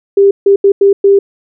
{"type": "tone bursts at uneven times", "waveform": "sine", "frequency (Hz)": 397.1, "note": "G4", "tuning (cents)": 22, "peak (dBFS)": -3, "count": 5, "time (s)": [[0.17, 0.31], [0.46, 0.56], [0.64, 0.72], [0.81, 0.93], [1.04, 1.19]], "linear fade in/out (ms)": 5, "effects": []}